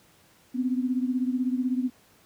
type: beating tone pair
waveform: sine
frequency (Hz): 249.8 / 265.8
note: B3 / C4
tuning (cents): +20 / +27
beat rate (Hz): 16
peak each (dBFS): -25 / -29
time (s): 0.54-1.9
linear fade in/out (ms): 20
effects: pink hiss -59 dBFS RMS until 2.25 s + high-pass 80 Hz 12 dB/octave